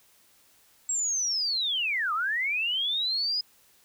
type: linear two-way sweep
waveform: sine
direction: down then up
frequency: 7700 to 1184 to 5030 Hz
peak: -25 dBFS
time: 0.89-3.41 s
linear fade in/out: 5 ms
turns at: 2.13 s
effects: white hiss -61 dBFS RMS until 3.84 s